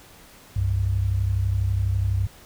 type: tone pair together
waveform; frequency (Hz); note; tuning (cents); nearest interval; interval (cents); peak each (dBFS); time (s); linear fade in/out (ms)
sine; 65.94 / 98; C2 / G2; +14 / 0; perfect fifth; 686; -25 / -21; 0.56-2.27; 5
effects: pink hiss -49 dBFS RMS until 2.45 s